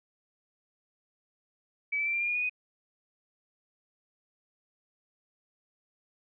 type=tone with pitch steps; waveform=sine; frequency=2290 / 2318 / 2346 / 2375 / 2404 / 2433 / 2463 / 2493 Hz; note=D7 / D7 / D7 / D7 / D7 / D#7 / D#7 / D#7; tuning=-44 / -23 / -2 / +19 / +40 / -39 / -18 / +3 cents; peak=-27 dBFS; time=1.92-2.496 s; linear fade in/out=10 ms; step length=72 ms; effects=none